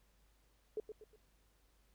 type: tone with echo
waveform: sine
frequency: 430 Hz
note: A4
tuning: 40 cents flat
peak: -36 dBFS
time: 0.77-0.8 s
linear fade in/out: 2 ms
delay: 120 ms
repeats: 3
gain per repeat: -8 dB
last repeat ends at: 1.16 s
effects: added 50 Hz sine -70 dBFS peak until 1.94 s + pink hiss -75 dBFS RMS until 1.94 s